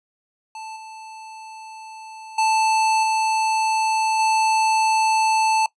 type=tone with level steps; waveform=square; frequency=880 Hz; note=A5; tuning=in tune; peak=-33 / -37 / -17 / -19 / -17 dBFS; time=0.55-5.66 s; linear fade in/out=2 ms; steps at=0.76 / 2.38 / 3.03 / 4.19 s; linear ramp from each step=5 ms; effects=noise-tail reverb RT60 0.1 s tail -20 dB re dry + resampled to 22050 Hz